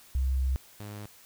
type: tone pair in turn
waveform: sine / sawtooth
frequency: 65.5 / 103.97 Hz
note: C2 / G#2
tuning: +2 / +2 cents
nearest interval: minor sixth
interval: 800 cents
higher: second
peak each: -24 / -35 dBFS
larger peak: first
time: 0.15-0.56 / 0.8-1.06 s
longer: first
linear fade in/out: 0 ms
effects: white hiss -55 dBFS RMS until 1.25 s